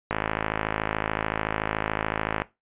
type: click train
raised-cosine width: 0.5 ms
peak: -9 dBFS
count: 125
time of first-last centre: 0.11-2.419 s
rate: 53.7 Hz
effects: noise-tail reverb RT60 0.2 s tail -17 dB re dry + resampled to 8000 Hz